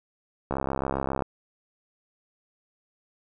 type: click train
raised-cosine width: 1 ms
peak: -13 dBFS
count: 49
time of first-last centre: 0.51-1.222 s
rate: 67.4 Hz
effects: none